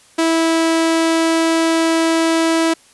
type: tone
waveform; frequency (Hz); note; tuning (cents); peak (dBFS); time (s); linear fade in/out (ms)
sawtooth; 327.2; E4; -13; -9; 0.18-2.74; 10
effects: white hiss -49 dBFS RMS until 2.93 s + resampled to 24000 Hz